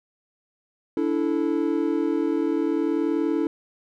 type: chord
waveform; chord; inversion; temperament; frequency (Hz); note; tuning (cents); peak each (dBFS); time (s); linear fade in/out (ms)
triangle; D suspended second; none; equal with one note detuned; 289.1 / 329.6 / 440; D4 / E4 / A4; -27 / 0 / 0; -23 / -22 / -26; 0.97-3.47; 2
effects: none